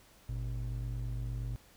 triangle ring-modulated tone, 85.2 Hz, F2, 42 cents flat, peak -29 dBFS, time 0.29-1.56 s, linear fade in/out 0 ms, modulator 34.3 Hz, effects pink hiss -61 dBFS RMS until 1.76 s

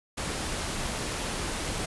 pink noise, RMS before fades -32 dBFS, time 0.17-1.86 s, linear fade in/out 10 ms, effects resampled to 24000 Hz

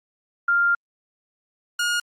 sine / sawtooth tone pair in turn, 1396.9 / 1430.4 Hz, F6 / F6, 0 / +41 cents, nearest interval unison, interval 41 cents, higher second, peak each -16 / -17 dBFS, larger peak first, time 0.48-0.75 / 1.79-2 s, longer first, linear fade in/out 5 ms, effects low-pass 11000 Hz 12 dB/octave + Opus 32 kbps

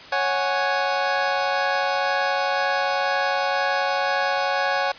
25% pulse chord, C# suspended fourth, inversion none, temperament equal, 554.4 / 740 / 830.6 Hz, C#5 / F#5 / G#5, 0 / 0 / 0 cents, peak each -21 dBFS, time 0.12-4.92 s, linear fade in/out 5 ms, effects white hiss -41 dBFS RMS until 4.98 s + resampled to 11025 Hz

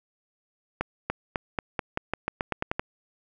accelerating click train, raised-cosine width 0.5 ms, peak -11 dBFS, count 13, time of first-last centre 0.81-2.795 s, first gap 290 ms, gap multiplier 0.89, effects none

